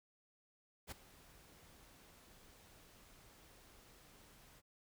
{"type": "noise with ADSR envelope", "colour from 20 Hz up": "pink", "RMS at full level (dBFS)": -45, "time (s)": [0.87, 4.62], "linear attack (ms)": 47, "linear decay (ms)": 9, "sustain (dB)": -18, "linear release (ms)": 40, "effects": []}